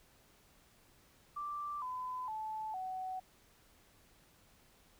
sine tone with pitch steps, 1174.7 / 1010.9 / 869.9 / 748.6 Hz, D6 / B5 / A5 / F#5, 0 / +40 / -20 / +20 cents, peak -38 dBFS, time 1.36-3.2 s, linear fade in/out 10 ms, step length 460 ms, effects pink hiss -66 dBFS RMS until 4.99 s

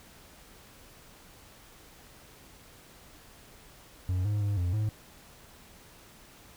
triangle tone with pitch steps, 91.8 / 104.2 / 101.8 / 88.6 / 107.2 Hz, F#2 / G#2 / G#2 / F2 / A2, -13 / +6 / -34 / +25 / -45 cents, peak -24 dBFS, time 4.09-4.89 s, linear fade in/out 0 ms, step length 160 ms, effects pink hiss -54 dBFS RMS until 6.56 s

